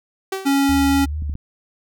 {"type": "tone with exponential decay", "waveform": "sawtooth", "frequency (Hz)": 384.4, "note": "G4", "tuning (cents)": -34, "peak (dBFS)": -16, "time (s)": [0.32, 0.66], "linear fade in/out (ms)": 5, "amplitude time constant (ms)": 73}
{"type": "tone", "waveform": "square", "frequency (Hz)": 277.2, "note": "C#4", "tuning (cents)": 0, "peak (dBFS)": -15, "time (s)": [0.45, 1.06], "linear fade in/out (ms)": 20}
{"type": "tone with vibrato", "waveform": "sine", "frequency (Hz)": 74.7, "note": "D2", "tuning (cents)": 30, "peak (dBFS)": -22, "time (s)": [0.69, 1.34], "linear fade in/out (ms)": 0, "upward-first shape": "sine", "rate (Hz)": 4.5, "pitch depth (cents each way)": 51}
{"type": "clicks", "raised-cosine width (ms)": 5, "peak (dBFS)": -21, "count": 3, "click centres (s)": [1.223, 1.296, 1.354]}
{"effects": []}